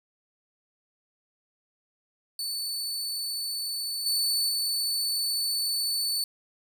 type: tone with level steps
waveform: sawtooth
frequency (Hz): 4486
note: C#8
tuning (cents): +20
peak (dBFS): -27 / -21 / -23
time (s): 2.39-6.24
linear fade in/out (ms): 2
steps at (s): 4.06 / 4.49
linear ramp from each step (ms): 2
effects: none